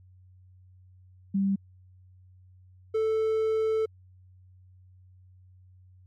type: tone pair in turn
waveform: sine / triangle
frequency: 196 / 440 Hz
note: G3 / A4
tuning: 0 / 0 cents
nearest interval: octave + major second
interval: 1400 cents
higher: second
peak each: -22 / -21 dBFS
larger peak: second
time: 1.34-1.56 / 2.94-3.86 s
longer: second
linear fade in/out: 10 ms
effects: added 92 Hz sine -52 dBFS peak until 6.06 s + MP3 64 kbps